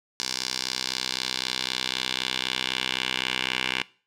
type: tone with band-pass filter sweep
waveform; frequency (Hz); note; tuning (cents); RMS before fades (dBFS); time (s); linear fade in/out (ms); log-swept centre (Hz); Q
10% pulse; 63.9; C2; -40; -29; 0.2-3.83; 0; 5100 to 2700; 2.4
effects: noise-tail reverb RT60 0.4 s tail -21 dB re dry